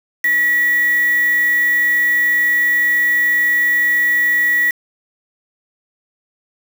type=tone with quantisation; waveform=sine; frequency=1931 Hz; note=B6; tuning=39 cents flat; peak=-12 dBFS; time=0.24-4.71 s; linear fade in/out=5 ms; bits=4; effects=none